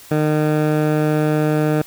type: tone with low-pass filter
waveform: 15% pulse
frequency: 152.7 Hz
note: D#3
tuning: 32 cents flat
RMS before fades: -17 dBFS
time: 0.11-1.82 s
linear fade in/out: 5 ms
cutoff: 1800 Hz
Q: 0.54
effects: white hiss -42 dBFS RMS until 1.86 s